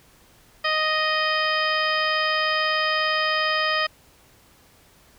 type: harmonic tone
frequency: 622.3 Hz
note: D#5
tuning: in tune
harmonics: 1 / 2 / 3 / 4 / 5 / 6 / 7 / 8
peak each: -28 / -25 / -25 / -30 / -29 / -38 / -40 / -30 dBFS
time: 0.64-3.87 s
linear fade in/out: 10 ms
effects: pink hiss -55 dBFS RMS until 5.18 s